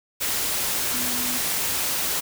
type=tone in noise; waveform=sine; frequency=247.4 Hz; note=B3; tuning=3 cents sharp; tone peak=-33 dBFS; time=0.93-1.39 s; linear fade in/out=20 ms; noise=white; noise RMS=-25 dBFS; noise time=0.2-2.21 s; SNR=-11 dB; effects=none